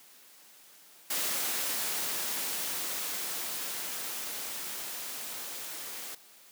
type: noise with level ramp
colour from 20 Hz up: white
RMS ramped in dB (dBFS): -31 to -41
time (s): 1.1-6.15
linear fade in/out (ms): 5
effects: white hiss -56 dBFS RMS until 6.51 s + high-pass 200 Hz 12 dB/octave